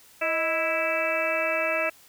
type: harmonic tone with a mistuned harmonic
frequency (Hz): 329.7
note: E4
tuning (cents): 0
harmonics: 1 / 2 / 3 / 4 / 5 / 6 / 7 / 8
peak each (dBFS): -39 / -27 / -39 / -32 / -34 / -35 / -31 / -29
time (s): 0.21-1.9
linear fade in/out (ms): 10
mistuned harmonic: 2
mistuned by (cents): -70
effects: white hiss -54 dBFS RMS until 2.08 s